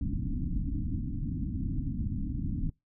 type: low-pass noise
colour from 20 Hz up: pink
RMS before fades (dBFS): -32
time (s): 0.01-2.7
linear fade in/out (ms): 2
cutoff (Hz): 300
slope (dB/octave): 96
effects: noise-tail reverb RT60 0.2 s tail -23 dB re dry